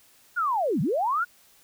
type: linear two-way sweep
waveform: sine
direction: down then up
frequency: 1480 to 130.1 to 1480 Hz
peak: -22 dBFS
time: 0.36-1.25 s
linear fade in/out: 20 ms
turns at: 0.81 s
effects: white hiss -58 dBFS RMS until 1.63 s